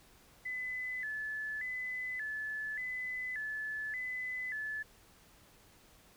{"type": "tone with vibrato", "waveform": "sine", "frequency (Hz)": 1864.7, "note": "A#6", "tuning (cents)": 0, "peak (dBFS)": -36, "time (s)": [0.45, 4.83], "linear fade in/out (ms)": 10, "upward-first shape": "square", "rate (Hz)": 0.86, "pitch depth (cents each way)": 130, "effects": ["pink hiss -62 dBFS RMS until 6.16 s"]}